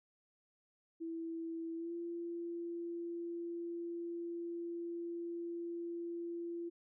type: tone with pitch glide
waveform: sine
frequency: 329.6 to 341.2 Hz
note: E4 to F4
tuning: 0 to -40 cents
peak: -39 dBFS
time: 1-6.7 s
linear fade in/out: 20 ms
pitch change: +60 cents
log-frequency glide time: 1.76-1.93 s
effects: none